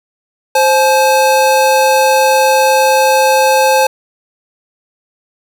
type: tone pair together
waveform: square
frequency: 525.5 / 856 Hz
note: C5 / A5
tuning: +7 / -48 cents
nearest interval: minor sixth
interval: 845 cents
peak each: -11 dBFS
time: 0.55-3.87 s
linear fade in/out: 5 ms
effects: none